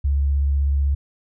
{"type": "tone with vibrato", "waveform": "sine", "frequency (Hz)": 70.1, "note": "C#2", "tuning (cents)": 20, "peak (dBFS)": -16, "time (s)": [0.04, 0.95], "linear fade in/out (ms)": 10, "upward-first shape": "square", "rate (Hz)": 16, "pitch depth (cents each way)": 17, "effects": []}